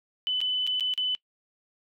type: tone with dropouts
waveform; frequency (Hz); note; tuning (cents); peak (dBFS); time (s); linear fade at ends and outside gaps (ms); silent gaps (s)
sine; 3008; F#7; +28; -24; 0.27-1.15; 0; 0.405-0.414 / 0.667-0.674 / 0.798-0.807 / 0.938-0.977
effects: noise-tail reverb RT60 0.1 s tail -23 dB re dry